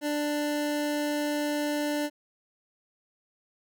25% pulse tone, 295.2 Hz, D4, 9 cents sharp, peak -23 dBFS, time 0.01-2.1 s, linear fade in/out 50 ms, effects none

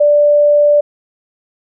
sine tone, 587.3 Hz, D5, in tune, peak -6 dBFS, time 0-0.81 s, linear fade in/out 10 ms, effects none

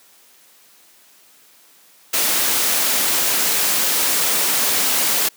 white noise, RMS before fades -18 dBFS, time 2.13-5.29 s, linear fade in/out 10 ms, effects white hiss -51 dBFS RMS until 5.36 s + high-pass 200 Hz 12 dB/octave

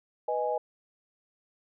sine chord, G# minor, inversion first, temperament equal, 493.9 / 622.3 / 830.6 Hz, B4 / D#5 / G#5, 0 / 0 / 0 cents, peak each -31 dBFS, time 0.28-0.58 s, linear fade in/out 5 ms, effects none

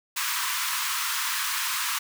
pink high-pass noise, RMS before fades -28 dBFS, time 0.16-1.99 s, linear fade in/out 10 ms, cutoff 950 Hz, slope 96 dB/octave, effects none

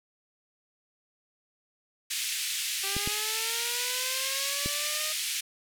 pink band-pass noise, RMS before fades -32 dBFS, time 2.1-5.41 s, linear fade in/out 10 ms, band 2300 to 13000 Hz, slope 24 dB/octave
5% pulse linear sweep, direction up, 388.6 to 622.3 Hz, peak -23 dBFS, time 2.83-5.13 s, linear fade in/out 10 ms
clicks, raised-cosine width 3 ms, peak -20 dBFS, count 3, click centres 2.966 / 3.075 / 4.66 s
effects none

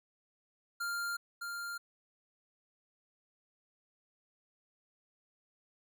square tone with echo, 1396.9 Hz, F6, in tune, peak -35 dBFS, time 0.8-1.17 s, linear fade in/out 10 ms, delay 610 ms, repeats 1, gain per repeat -4 dB, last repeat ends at 1.78 s, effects none

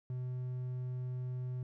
triangle tone, 126.2 Hz, B2, 38 cents sharp, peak -34 dBFS, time 0.1-1.63 s, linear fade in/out 2 ms, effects none

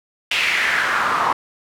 pink noise with band-pass filter sweep, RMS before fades -19 dBFS, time 0.31-1.33 s, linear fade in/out 5 ms, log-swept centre 2700 to 980 Hz, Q 3.7, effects none

